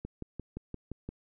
click train, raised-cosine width 3 ms, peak -25 dBFS, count 7, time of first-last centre 0.05-1.09 s, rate 5.77 Hz, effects none

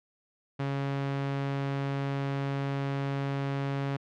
sawtooth tone, 138.59 Hz, C#3, in tune, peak -25 dBFS, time 0.59-3.97 s, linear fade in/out 10 ms, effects low-pass 3000 Hz 12 dB/octave

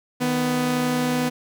sawtooth tone pair together, 155.56 / 248.7 Hz, D#3 / B3, 0 / +12 cents, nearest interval minor sixth, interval 812 cents, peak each -24 / -17 dBFS, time 0.2-1.3 s, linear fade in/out 20 ms, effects none

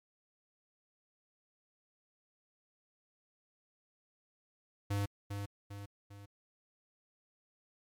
square tone with echo, 100.9 Hz, G#2, 49 cents flat, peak -32 dBFS, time 4.9-5.06 s, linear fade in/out 10 ms, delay 400 ms, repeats 3, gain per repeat -6 dB, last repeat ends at 6.26 s, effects MP3 96 kbps

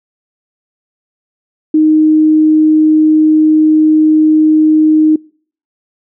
sine tone, 310.4 Hz, D#4, 4 cents flat, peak -5 dBFS, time 1.74-5.16 s, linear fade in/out 5 ms, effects noise-tail reverb RT60 0.5 s tail -26 dB re dry

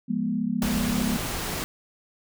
sine chord, F diminished, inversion none, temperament equal with one note detuned, 174.61 / 207.7 / 243 Hz, F3 / Ab3 / Cb4, 0 / 0 / -28 cents, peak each -31 / -27 / -27 dBFS, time 0.08-1.18 s, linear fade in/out 20 ms
pink noise, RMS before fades -30 dBFS, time 0.62-1.64 s, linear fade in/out 0 ms
effects none

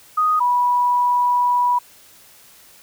sine tone pair in turn, 1244.5 / 978.5 Hz, D#6 / B5, 0 / -16 cents, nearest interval major third, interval 416 cents, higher first, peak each -14 dBFS, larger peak neither, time 0.17-0.4 / 0.4-1.79 s, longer second, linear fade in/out 10 ms, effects white hiss -48 dBFS RMS until 2.82 s

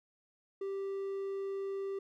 triangle tone, 391.7 Hz, G4, 1 cent flat, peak -33 dBFS, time 0.61-1.99 s, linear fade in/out 5 ms, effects none

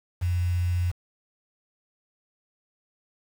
sine tone with quantisation, 88.5 Hz, F2, 23 cents sharp, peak -22 dBFS, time 0.21-0.92 s, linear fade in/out 20 ms, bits 7, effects none

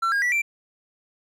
triangle tone with pitch steps, 1350 / 1624.1 / 1953.8 / 2350 Hz, E6 / G#6 / B6 / D7, +41 / -39 / -19 / +1 cents, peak -18 dBFS, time 0.02-0.42 s, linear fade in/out 10 ms, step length 100 ms, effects none

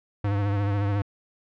square tone with vibrato, 101 Hz, G#2, 48 cents flat, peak -23 dBFS, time 0.24-1.02 s, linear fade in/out 5 ms, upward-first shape triangle, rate 14 Hz, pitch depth 48 cents each way, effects low-pass 2000 Hz 12 dB/octave

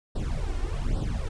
brown noise with flanger, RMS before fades -28 dBFS, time 0.15-1.29 s, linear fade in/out 10 ms, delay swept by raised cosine 0.22 to 2.82 ms, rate 1.2 Hz, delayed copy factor +0.95, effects resampled to 22050 Hz

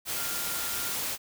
sine tone in noise, 1400 Hz, F6, 4 cents sharp, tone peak -41 dBFS, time 0.13-0.95 s, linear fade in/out 50 ms, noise white, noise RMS -32 dBFS, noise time 0.05-1.18 s, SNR -12 dB, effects none

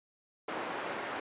pink band-pass noise, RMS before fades -38 dBFS, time 0.48-1.2 s, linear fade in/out 5 ms, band 410 to 1900 Hz, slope 12 dB/octave, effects resampled to 8000 Hz

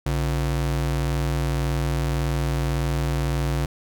square ring-modulated tone, 102 Hz, G#2, 31 cents flat, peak -19 dBFS, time 0.06-3.66 s, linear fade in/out 5 ms, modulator 40.9 Hz, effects none

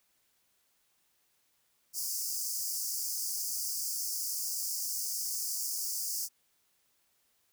pink high-pass noise, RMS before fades -35 dBFS, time 1.93-6.29 s, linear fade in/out 50 ms, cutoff 4800 Hz, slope 96 dB/octave, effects white hiss -73 dBFS RMS until 7.52 s

